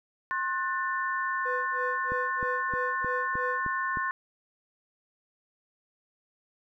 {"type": "chord", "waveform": "sine", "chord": "F# diminished", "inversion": "second", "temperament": "just", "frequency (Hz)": [1065.6, 1480, 1776], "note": ["C6", "F#6", "A6"], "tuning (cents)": [31, 0, 16], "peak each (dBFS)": [-30, -34, -32], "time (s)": [0.31, 4.11], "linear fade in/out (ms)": 0}
{"type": "tone with tremolo", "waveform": "triangle", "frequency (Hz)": 499.3, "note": "B4", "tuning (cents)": 19, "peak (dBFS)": -29, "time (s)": [1.45, 3.62], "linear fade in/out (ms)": 10, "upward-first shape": "sine", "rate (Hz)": 3.1, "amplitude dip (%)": 100}
{"type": "click train", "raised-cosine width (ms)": 3, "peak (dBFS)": -25, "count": 7, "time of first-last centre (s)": [2.12, 3.972], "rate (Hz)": 3.24}
{"effects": []}